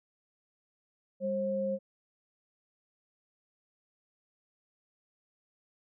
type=tone pair together; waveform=sine; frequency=200.3 / 535.8 Hz; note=G3 / C5; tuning=+38 / +41 cents; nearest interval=octave + perfect fourth; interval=1703 cents; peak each=-35 / -30 dBFS; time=1.2-1.79 s; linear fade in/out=50 ms; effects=none